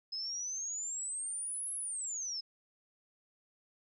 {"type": "exponential two-way sweep", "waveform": "sine", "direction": "up then down", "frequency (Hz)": [5090, 10940, 5090], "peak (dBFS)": -36, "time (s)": [0.12, 2.41], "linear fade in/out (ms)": 10, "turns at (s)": 1.74, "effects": []}